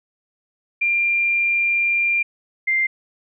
sine tone pair in turn, 2387 / 2095 Hz, D7 / C7, +28 / +2 cents, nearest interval major second, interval 226 cents, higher first, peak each -16 dBFS, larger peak neither, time 0.81-2.23 / 2.67-2.87 s, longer first, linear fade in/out 10 ms, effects none

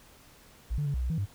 sine tone with pitch steps, 57.2 / 146.9 / 141.8 / 62.8 / 61.9 / 161.7 / 99.5 Hz, A#1 / D3 / C#3 / B1 / B1 / E3 / G2, -32 / +1 / +40 / +30 / +5 / -33 / +26 cents, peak -26 dBFS, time 0.7-1.26 s, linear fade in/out 20 ms, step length 80 ms, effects tanh soft clip ceiling -23 dBFS + pink hiss -56 dBFS RMS until 1.34 s

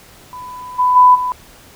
sine tone with level steps, 998 Hz, B5, 18 cents sharp, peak -28 / -10 / -4 / -16 dBFS, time 0.33-1.32 s, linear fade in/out 0 ms, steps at 0.78 / 0.95 / 1.14 s, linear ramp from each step 20 ms, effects pink hiss -43 dBFS RMS until 1.75 s

